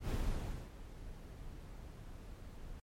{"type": "noise with ADSR envelope", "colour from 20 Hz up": "brown", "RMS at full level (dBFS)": -34, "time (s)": [0, 2.8], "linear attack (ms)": 94, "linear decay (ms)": 600, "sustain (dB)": -15, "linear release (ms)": 4, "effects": ["MP3 64 kbps"]}